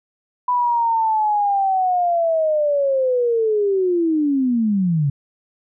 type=linear sweep; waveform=sine; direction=down; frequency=995 to 135.6 Hz; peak=-15 dBFS; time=0.48-5.1 s; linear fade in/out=5 ms; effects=none